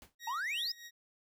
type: noise with exponential decay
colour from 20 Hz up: pink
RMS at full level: -50 dBFS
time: 0.02-0.15 s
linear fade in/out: 1 ms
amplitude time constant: 28 ms
type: tone with tremolo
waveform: 20% pulse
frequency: 1888 Hz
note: A#6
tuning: 22 cents sharp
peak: -38 dBFS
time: 0.19-0.91 s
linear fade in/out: 50 ms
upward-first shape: triangle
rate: 3.1 Hz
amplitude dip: 80%
type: exponential sweep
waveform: triangle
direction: up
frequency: 856 to 5400 Hz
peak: -32 dBFS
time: 0.27-0.72 s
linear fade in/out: 5 ms
effects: none